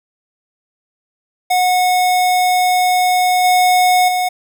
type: tone with level steps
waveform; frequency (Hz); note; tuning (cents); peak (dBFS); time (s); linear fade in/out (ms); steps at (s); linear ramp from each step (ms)
square; 730; F#5; -24; -12 / -10 / -15; 1.5-4.29; 10; 3.44 / 4.08; 5
effects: none